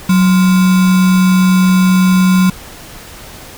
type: tone with sample-and-hold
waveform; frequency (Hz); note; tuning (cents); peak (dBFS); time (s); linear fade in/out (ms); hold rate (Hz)
sine; 185; F#3; 0; -6; 0.09-2.5; 5; 1225
effects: pink hiss -33 dBFS RMS until 3.57 s